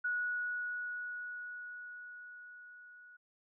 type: tone with level ramp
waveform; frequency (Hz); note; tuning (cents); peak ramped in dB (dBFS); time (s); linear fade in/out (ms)
sine; 1463; F#6; -20; -31 to -54; 0.04-3.17; 10
effects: none